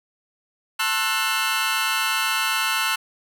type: chord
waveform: 20% pulse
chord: F# half-diminished seventh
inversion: first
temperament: just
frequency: 888 / 1065.6 / 1332 / 1480 Hz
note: A5 / C6 / E6 / F#6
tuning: +16 / +31 / +18 / 0 cents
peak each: -24 / -23 / -20 / -21 dBFS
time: 0.79-2.96 s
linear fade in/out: 10 ms
effects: none